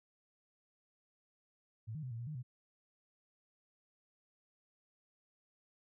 sine tone with pitch steps, 110.7 / 155.4 / 127.6 / 114.8 / 119.3 / 152.8 / 125.2 Hz, A2 / D#3 / C3 / A#2 / A#2 / D#3 / B2, +11 / -2 / -43 / -26 / +41 / -31 / +24 cents, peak -40 dBFS, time 1.87-2.43 s, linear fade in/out 20 ms, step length 80 ms, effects none

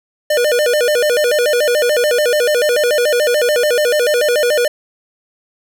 square tone with vibrato, 539 Hz, C#5, 49 cents flat, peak -12 dBFS, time 0.3-4.68 s, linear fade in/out 5 ms, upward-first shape square, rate 6.9 Hz, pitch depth 190 cents each way, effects none

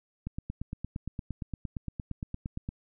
click train, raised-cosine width 5 ms, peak -22 dBFS, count 22, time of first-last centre 0.27-2.689 s, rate 8.68 Hz, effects none

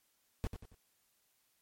brown noise with echo, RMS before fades -34 dBFS, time 0.44-0.47 s, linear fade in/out 0 ms, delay 92 ms, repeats 3, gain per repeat -8 dB, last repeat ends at 0.746 s, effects white hiss -75 dBFS RMS until 1.61 s + MP3 64 kbps

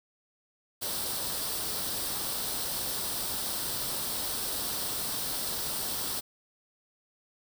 white noise with comb filter, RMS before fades -33 dBFS, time 0.81-6.21 s, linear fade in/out 20 ms, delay 0.22 ms, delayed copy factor +0.55, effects none

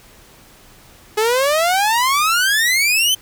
sawtooth exponential sweep, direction up, 419.3 to 3136 Hz, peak -10 dBFS, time 1.17-3.15 s, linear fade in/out 10 ms, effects pink hiss -46 dBFS RMS until 3.21 s

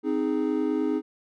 triangle chord, Ab major, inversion first, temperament equal, 261.6 / 311.1 / 415.3 Hz, C4 / Eb4 / Ab4, 0 / 0 / 0 cents, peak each -26 / -24 / -27 dBFS, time 0.03-1.02 s, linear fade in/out 50 ms, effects none

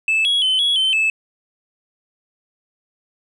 sine tone with pitch steps, 2624 / 3330 / 3054 / 3350 / 3084 / 2615 Hz, E7 / G#7 / G7 / G#7 / G7 / E7, -9 / +4 / -46 / +14 / -29 / -15 cents, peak -12 dBFS, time 0.08-1.1 s, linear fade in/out 2 ms, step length 170 ms, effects tanh soft clip ceiling -13 dBFS

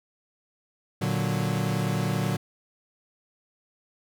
40% pulse chord, Bb augmented, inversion none, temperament equal, 116.54 / 146.83 / 185 Hz, Bb2 / D3 / F#3, 0 / 0 / 0 cents, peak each -28 dBFS, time 1.01-2.37 s, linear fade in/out 10 ms, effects none

